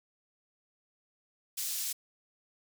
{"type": "high-pass noise", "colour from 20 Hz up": "pink", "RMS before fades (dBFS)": -35, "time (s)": [1.57, 1.93], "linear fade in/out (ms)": 10, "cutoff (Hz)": 5500, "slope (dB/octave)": 12, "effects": []}